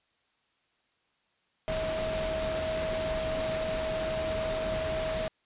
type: tone in noise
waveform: sine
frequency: 637 Hz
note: D#5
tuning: 41 cents sharp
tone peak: -30 dBFS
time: 1.68-5.28 s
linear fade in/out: 0 ms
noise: pink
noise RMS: -35 dBFS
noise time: 1.68-5.28 s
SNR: +2 dB
effects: white hiss -72 dBFS RMS until 5.45 s + resampled to 8000 Hz